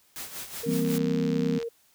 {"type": "noise with tremolo", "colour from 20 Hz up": "white", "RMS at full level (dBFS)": -36, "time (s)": [0.16, 0.98], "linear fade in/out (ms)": 0, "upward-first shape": "sine", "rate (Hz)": 5.4, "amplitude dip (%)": 65}
{"type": "tone", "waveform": "sine", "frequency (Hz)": 464.2, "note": "A#4", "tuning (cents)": -7, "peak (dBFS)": -30, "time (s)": [0.63, 1.69], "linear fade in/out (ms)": 10}
{"type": "chord", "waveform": "sine", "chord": "C dominant seventh", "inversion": "first", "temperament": "equal", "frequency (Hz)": [164.81, 196, 233.1, 261.6], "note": ["E3", "G3", "Bb3", "C4"], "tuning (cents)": [0, 0, 0, 0], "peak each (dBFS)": [-29, -32, -30, -28], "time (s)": [0.66, 1.59], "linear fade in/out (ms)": 10}
{"type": "click train", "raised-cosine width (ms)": 0.2, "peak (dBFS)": -23, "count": 61, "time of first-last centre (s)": [0.85, 1.628], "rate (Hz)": 77.1}
{"effects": ["white hiss -63 dBFS RMS until 1.94 s"]}